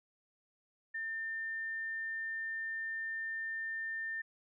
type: tone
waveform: sine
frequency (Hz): 1800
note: A6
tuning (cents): +39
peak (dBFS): -36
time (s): 0.94-4.22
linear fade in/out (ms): 10
effects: none